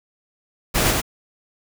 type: noise with echo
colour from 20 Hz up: pink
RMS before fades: -19 dBFS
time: 0.74-0.92 s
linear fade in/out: 20 ms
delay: 97 ms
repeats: 1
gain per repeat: -2 dB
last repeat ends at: 1.017 s
effects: none